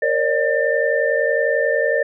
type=tone cluster; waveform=sine; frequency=466.4 / 548 / 599 / 1791 Hz; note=A#4 / C#5 / D5 / A6; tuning=+1 / -20 / +34 / +30 cents; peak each=-21 dBFS; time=0.02-2.03 s; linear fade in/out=5 ms; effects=none